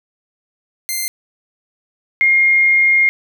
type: tone pair in turn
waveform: 5% pulse / sine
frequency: 2093 / 2131 Hz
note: C7 / C7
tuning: 0 / +31 cents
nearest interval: unison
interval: 31 cents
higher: second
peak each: -9 dBFS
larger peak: neither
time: 0.89-1.08 / 2.21-3.09 s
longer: second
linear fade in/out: 0 ms
effects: none